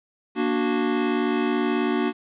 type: chord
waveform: square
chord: Bb augmented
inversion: none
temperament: equal with one note detuned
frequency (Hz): 235.2 / 293.7 / 370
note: Bb3 / D4 / F#4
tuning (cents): +16 / 0 / 0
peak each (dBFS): -26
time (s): 0.35-2.13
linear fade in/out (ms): 50
effects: resampled to 8000 Hz + 9-bit